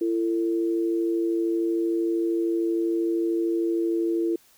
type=tone pair together; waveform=sine; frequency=337.4 / 450.4 Hz; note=E4 / A4; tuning=+40 / +40 cents; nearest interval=perfect fourth; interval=500 cents; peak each=-22 / -30 dBFS; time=0.01-4.36 s; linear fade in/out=5 ms; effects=white hiss -58 dBFS RMS until 4.57 s